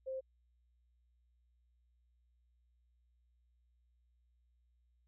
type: tone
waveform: sine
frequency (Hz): 526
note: C5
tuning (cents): +9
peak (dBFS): -38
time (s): 0.06-0.21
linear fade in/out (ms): 20
effects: added 60 Hz sine -70 dBFS peak until 5.07 s